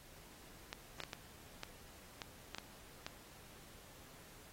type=clicks; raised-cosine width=0.2 ms; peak=-24 dBFS; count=9; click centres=0.729 / 1.003 / 1.036 / 1.132 / 1.634 / 2.218 / 2.547 / 2.584 / 3.065 s; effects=pink hiss -59 dBFS RMS until 4.52 s + AAC 48 kbps